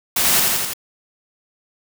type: noise with echo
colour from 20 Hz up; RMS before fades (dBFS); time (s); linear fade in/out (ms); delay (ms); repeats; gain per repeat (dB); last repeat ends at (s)
white; -18; 0.16-0.4; 5; 84; 4; -2; 0.736
effects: none